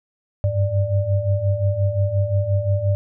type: tone cluster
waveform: sine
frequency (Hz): 96.4 / 102.1 / 589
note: G2 / G#2 / D5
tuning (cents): -28 / -29 / +5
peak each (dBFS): -22 / -19 / -25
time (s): 0.44-2.95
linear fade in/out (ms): 0
effects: none